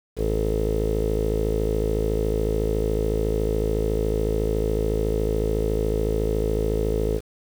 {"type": "tone with low-pass filter", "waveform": "sawtooth", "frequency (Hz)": 53.9, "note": "A1", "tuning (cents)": -35, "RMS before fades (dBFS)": -23, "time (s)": [0.16, 7.21], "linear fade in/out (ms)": 50, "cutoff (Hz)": 450, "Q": 8.9, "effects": ["7-bit"]}